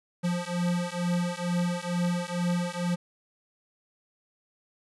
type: beating tone pair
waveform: square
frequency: 174.61 / 176.81 Hz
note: F3 / F3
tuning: 0 / +22 cents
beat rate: 2.2 Hz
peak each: -30 dBFS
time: 0.23-2.96 s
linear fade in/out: 20 ms
effects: resampled to 24000 Hz + 10-bit